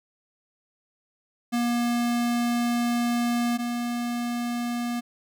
square tone pair in turn, 238.6 / 239.4 Hz, A#3 / A#3, +41 / +46 cents, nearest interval unison, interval 5 cents, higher second, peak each -23 / -27 dBFS, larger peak first, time 1.52-3.58 / 3.58-5.01 s, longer first, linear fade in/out 20 ms, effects none

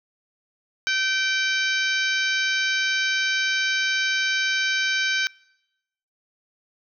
harmonic tone with a mistuned harmonic, 771 Hz, G5, 29 cents flat, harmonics 2 / 3 / 4 / 5 / 6 / 7 / 8, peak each -23 / -27 / -29 / -31 / -33 / -34 / -35 dBFS, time 0.87-5.27 s, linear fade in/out 0 ms, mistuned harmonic 3, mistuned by +17 cents, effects noise-tail reverb RT60 0.9 s tail -25 dB re dry

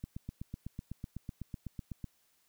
click train, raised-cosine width 5 ms, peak -27 dBFS, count 17, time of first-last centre 0.04-2.043 s, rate 7.99 Hz, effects white hiss -72 dBFS RMS until 2.48 s

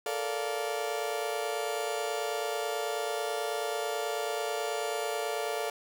35% pulse chord, Bb major seventh, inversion third, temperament just, 437 / 466.2 / 582.7 / 699.2 Hz, A4 / Bb4 / D5 / F5, -12 / 0 / -14 / +2 cents, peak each -33 / -38 / -35 / -34 dBFS, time 0.06-5.7 s, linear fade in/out 2 ms, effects none

